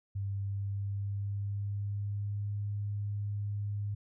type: tone with pitch glide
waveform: sine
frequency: 99 to 102.49 Hz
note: G2 to G#2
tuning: +18 to -22 cents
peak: -32 dBFS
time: 0.15-3.95 s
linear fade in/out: 10 ms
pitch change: +60 cents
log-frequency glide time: 0.28-2.56 s
effects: none